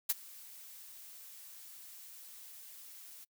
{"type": "noise with ADSR envelope", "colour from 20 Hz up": "blue", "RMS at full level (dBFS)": -28, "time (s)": [0.09, 3.25], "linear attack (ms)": 11, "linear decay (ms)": 29, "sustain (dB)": -24, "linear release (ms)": 15, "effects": ["noise-tail reverb RT60 0.1 s tail -25 dB re dry"]}